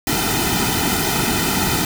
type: noise with comb filter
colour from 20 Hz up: pink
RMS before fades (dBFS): -19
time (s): 0.07-1.85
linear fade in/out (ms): 2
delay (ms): 1.8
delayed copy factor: -1
effects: none